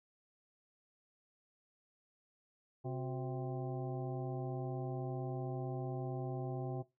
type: harmonic tone with a mistuned harmonic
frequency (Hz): 130.8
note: C3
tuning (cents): 0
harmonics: 1 / 2 / 3 / 4 / 5 / 6 / 8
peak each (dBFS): -39 / -48 / -43 / -52 / -48 / -48 / -61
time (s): 2.84-6.83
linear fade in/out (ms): 20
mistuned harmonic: 3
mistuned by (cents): -100
effects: noise-tail reverb RT60 0.2 s tail -18 dB re dry